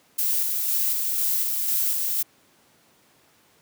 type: noise with tremolo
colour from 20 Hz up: violet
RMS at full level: -23 dBFS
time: 0.18-2.23 s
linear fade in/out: 10 ms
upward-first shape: square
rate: 2 Hz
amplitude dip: 25%
effects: pink hiss -59 dBFS RMS until 3.61 s + high-pass 150 Hz 12 dB/octave